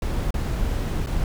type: noise with dropouts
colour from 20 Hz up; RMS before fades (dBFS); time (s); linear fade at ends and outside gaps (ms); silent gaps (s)
brown; -24; 0.02-1.24; 2; 0.307-0.341 / 1.062-1.07
effects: none